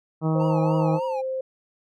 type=harmonic tone; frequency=158.8 Hz; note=D#3; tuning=36 cents sharp; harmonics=1 / 2 / 3 / 4 / 5 / 6 / 7 / 8; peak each=-21 / -27 / -31 / -33 / -35 / -37 / -38 / -39 dBFS; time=0.21-1 s; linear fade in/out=50 ms
type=tone with pitch glide; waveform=sine; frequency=527 to 523.7 Hz; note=C5 to C5; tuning=+12 to +1 cents; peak=-25 dBFS; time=0.35-1.41 s; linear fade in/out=5 ms; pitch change=-11 cents; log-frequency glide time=0.66-1.05 s
type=tone with vibrato; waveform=triangle; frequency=880 Hz; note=A5; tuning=in tune; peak=-27 dBFS; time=0.39-1.22 s; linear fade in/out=20 ms; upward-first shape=triangle; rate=3.4 Hz; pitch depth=170 cents each way
effects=none